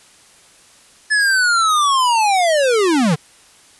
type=linear sweep; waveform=square; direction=down; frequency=1734 to 138.59 Hz; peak=-13 dBFS; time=1.1-3.16 s; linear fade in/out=20 ms; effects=white hiss -48 dBFS RMS until 3.79 s + resampled to 24000 Hz